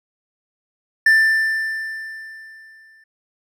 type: tone with exponential decay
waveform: triangle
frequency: 1776 Hz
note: A6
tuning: 16 cents sharp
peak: -7 dBFS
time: 1.06-3.04 s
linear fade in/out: 5 ms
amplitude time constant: 430 ms
effects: none